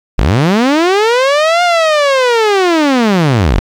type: linear two-way sweep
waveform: sawtooth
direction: up then down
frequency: 36 to 714 to 36 Hz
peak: -4 dBFS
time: 0.18-3.59 s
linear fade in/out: 0 ms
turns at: 1.63 s
effects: low-pass 5000 Hz 12 dB/octave + 7-bit